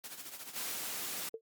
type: noise with tremolo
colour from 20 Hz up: white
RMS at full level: -44 dBFS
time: 0.04-0.74 s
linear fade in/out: 0 ms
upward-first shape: sine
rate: 14 Hz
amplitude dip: 65%
type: noise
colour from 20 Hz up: white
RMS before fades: -39 dBFS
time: 0.56-1.29 s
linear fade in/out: 2 ms
type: tone with exponential decay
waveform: sine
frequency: 450 Hz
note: A4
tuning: 39 cents sharp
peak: -34 dBFS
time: 1.34-1.41 s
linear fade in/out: 2 ms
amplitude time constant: 15 ms
effects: high-pass 150 Hz 12 dB/octave + Opus 48 kbps